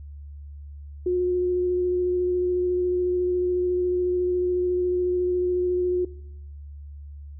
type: tone with vibrato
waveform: sine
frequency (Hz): 360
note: F#4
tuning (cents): -47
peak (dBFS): -20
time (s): 1.06-6.05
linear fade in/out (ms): 5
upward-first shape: square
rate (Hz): 14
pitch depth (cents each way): 8
effects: noise-tail reverb RT60 0.8 s tail -21 dB re dry + added 72 Hz sine -37 dBFS peak until 7.39 s